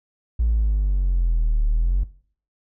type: exponential two-way sweep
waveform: triangle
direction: down then up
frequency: 58.27 to 36.71 to 48.1 Hz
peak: -13 dBFS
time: 0.39-2.04 s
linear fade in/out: 10 ms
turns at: 1.65 s
effects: noise-tail reverb RT60 0.5 s tail -21 dB re dry + tanh soft clip ceiling -13 dBFS